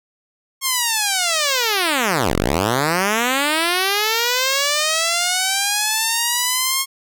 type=linear two-way sweep; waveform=5% pulse; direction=down then up; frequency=1086 to 36.71 to 1086 Hz; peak=-5 dBFS; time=0.61-6.86 s; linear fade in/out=50 ms; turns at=2.36 s; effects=none